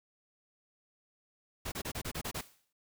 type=noise bursts; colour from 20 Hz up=pink; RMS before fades=-38 dBFS; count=8; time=1.65-2.413 s; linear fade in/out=10 ms; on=70 ms; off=29 ms
type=noise with exponential decay; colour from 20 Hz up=white; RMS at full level=-47 dBFS; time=2.36-2.73 s; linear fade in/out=5 ms; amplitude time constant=80 ms
effects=none